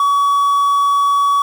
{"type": "tone with quantisation", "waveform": "triangle", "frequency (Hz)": 1132, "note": "C#6", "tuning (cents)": 36, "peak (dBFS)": -9, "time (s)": [0, 1.42], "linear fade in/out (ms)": 2, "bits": 6, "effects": []}